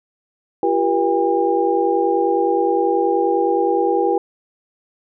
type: tone cluster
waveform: sine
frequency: 341.7 / 391.7 / 480.8 / 806 Hz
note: F4 / G4 / B4 / G5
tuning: -38 / -1 / -46 / +48 cents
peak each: -20 dBFS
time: 0.63-4.18 s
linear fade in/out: 2 ms
effects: none